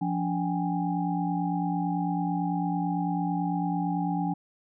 sine tone cluster, 174 / 286.4 / 774 / 823 Hz, F3 / D4 / G5 / G#5, -6 / -43 / -22 / -16 cents, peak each -28 / -31 / -35 / -33 dBFS, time 0.01-4.34 s, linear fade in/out 10 ms, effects none

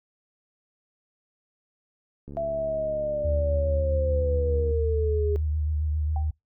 click train, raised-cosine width 3 ms, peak -28 dBFS, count 174, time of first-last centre 2.28-4.71 s, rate 71.2 Hz
sine linear sweep, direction down, 670 to 408.2 Hz, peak -25 dBFS, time 2.37-5.36 s, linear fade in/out 0 ms
sine tone with vibrato, 76.2 Hz, D#2, 36 cents flat, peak -23 dBFS, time 3.24-6.31 s, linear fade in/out 10 ms, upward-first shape triangle, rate 7.4 Hz, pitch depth 42 cents each way
sine tone with exponential decay, 777 Hz, G5, 16 cents flat, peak -31 dBFS, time 6.16-6.32 s, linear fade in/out 2 ms, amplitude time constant 34 ms
effects noise-tail reverb RT60 0.2 s tail -26 dB re dry

